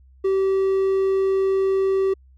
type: tone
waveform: triangle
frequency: 385.5 Hz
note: G4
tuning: 29 cents flat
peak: -15 dBFS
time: 0.24-2.14 s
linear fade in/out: 10 ms
effects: added 65 Hz sine -48 dBFS peak until 2.37 s